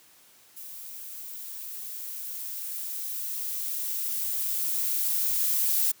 violet noise with level ramp, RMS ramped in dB -42 to -24 dBFS, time 0.56-5.92 s, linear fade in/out 10 ms, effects white hiss -57 dBFS RMS until 6 s + high-pass 80 Hz 12 dB/octave

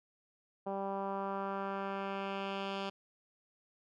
10% pulse tone with low-pass filter sweep, 196 Hz, G3, in tune, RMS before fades -38 dBFS, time 0.66-2.9 s, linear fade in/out 10 ms, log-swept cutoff 760 to 3800 Hz, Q 1.7, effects none

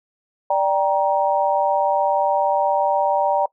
sine chord, G minor, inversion second, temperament just, 588 / 784 / 940.8 Hz, D5 / G5 / Bb5, +2 / 0 / +16 cents, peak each -20 dBFS, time 0.5-3.46 s, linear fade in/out 5 ms, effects noise-tail reverb RT60 0.1 s tail -22 dB re dry

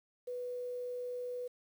sine tone with quantisation, 493.8 Hz, B4, in tune, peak -37 dBFS, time 0.27-1.48 s, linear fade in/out 10 ms, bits 10, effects none

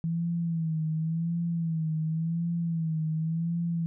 sine tone with vibrato, 163.6 Hz, E3, 13 cents flat, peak -26 dBFS, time 0.04-3.86 s, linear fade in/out 0 ms, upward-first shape sine, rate 0.91 Hz, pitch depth 69 cents each way, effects none

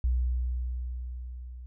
sine tone with level ramp, 61.74 Hz, B1, in tune, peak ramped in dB -22 to -40 dBFS, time 0.04-1.66 s, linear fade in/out 0 ms, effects none

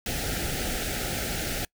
pink band-stop noise, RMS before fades -30 dBFS, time 0.06-1.65 s, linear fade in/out 2 ms, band 850 to 1300 Hz, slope 96 dB/octave, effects noise-tail reverb RT60 0.1 s tail -25 dB re dry

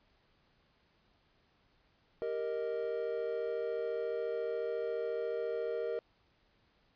triangle chord, Eb major, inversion first, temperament equal, 392 / 466.2 / 622.3 Hz, G4 / Bb4 / Eb5, 0 / 0 / 0 cents, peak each -39 / -33 / -38 dBFS, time 2.22-5.99 s, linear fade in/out 0 ms, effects pink hiss -71 dBFS RMS until 6.95 s + resampled to 11025 Hz

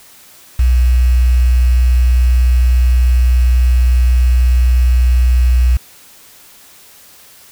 sine tone with quantisation, 61.74 Hz, B1, in tune, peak -7 dBFS, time 0.59-5.77 s, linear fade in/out 5 ms, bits 5, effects white hiss -42 dBFS RMS until 7.51 s

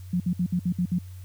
sine tone bursts, 177.8 Hz, F3, 31 cents sharp, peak -21 dBFS, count 7, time 0.13-0.987 s, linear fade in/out 5 ms, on 71 ms, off 60 ms, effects added 92 Hz sine -38 dBFS peak until 1.24 s + white hiss -57 dBFS RMS until 1.24 s

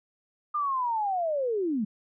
sine linear sweep, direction down, 1218 to 196 Hz, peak -25 dBFS, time 0.54-1.85 s, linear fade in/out 10 ms, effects none

